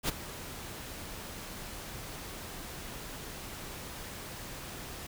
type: noise with ADSR envelope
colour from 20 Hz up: pink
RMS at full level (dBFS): -28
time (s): 0.03-5.07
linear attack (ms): 57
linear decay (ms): 17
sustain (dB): -15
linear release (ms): 8
effects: none